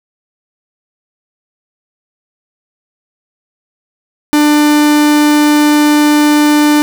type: tone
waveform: 45% pulse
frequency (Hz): 297.4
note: D4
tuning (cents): +22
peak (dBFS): -6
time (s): 4.33-6.82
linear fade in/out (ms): 0
effects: none